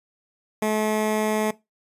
15% pulse tone with notch filter, 215.1 Hz, A3, 39 cents flat, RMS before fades -23 dBFS, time 0.62-1.51 s, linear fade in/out 5 ms, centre 4300 Hz, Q 1.5, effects noise-tail reverb RT60 0.2 s tail -19 dB re dry + resampled to 32000 Hz

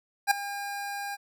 25% pulse tone with ADSR envelope, 806 Hz, G5, 48 cents sharp, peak -13 dBFS, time 0.27-1.17 s, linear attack 40 ms, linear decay 7 ms, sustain -16 dB, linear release 32 ms, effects none

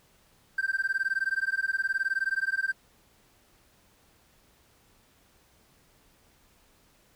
triangle tone with tremolo, 1568 Hz, G6, in tune, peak -19 dBFS, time 0.58-2.73 s, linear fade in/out 5 ms, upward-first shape sine, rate 19 Hz, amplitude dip 100%, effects tanh soft clip ceiling -20 dBFS + pink hiss -63 dBFS RMS until 7.15 s

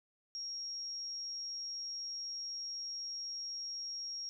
sine tone, 5588 Hz, F8, in tune, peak -39 dBFS, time 0.35-4.29 s, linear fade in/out 0 ms, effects none

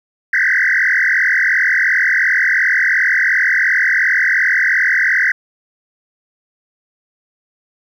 sine tone with frequency modulation, 1781 Hz, A6, 21 cents sharp, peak -10 dBFS, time 0.33-5.32 s, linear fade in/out 5 ms, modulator 42.8 Hz, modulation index 6.2, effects tanh soft clip ceiling -6 dBFS + 8-bit

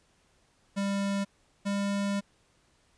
square tone pair in turn, 198.6 / 200.2 Hz, G3 / G3, +23 / +37 cents, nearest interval unison, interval 14 cents, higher second, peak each -28 dBFS, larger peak neither, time 0.76-1.25 / 1.65-2.21 s, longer second, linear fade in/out 20 ms, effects pink hiss -67 dBFS RMS until 2.97 s + resampled to 22050 Hz

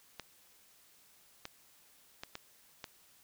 clicks, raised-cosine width 0.2 ms, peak -24 dBFS, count 5, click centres 0.197 / 1.454 / 2.235 / 2.354 / 2.842 s, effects white hiss -64 dBFS RMS until 3.23 s

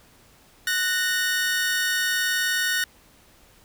sawtooth tone pair together, 1480 / 1840.2 Hz, F#6 / A#6, 0 / -23 cents, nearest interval major third, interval 377 cents, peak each -21 dBFS, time 0.67-2.84 s, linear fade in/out 2 ms, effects pink hiss -55 dBFS RMS until 3.64 s

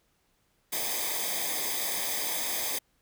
white noise with comb filter, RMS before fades -31 dBFS, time 0.72-2.79 s, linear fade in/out 10 ms, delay 0.71 ms, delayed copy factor -0.8, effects pink hiss -71 dBFS RMS until 3.01 s

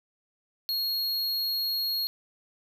square tone, 4296 Hz, C8, 45 cents sharp, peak -27 dBFS, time 0.69-2.07 s, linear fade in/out 0 ms, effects none

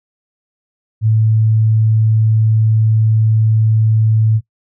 sine tone, 110 Hz, A2, in tune, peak -9 dBFS, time 1.01-4.41 s, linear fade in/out 50 ms, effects noise-tail reverb RT60 0.1 s tail -20 dB re dry

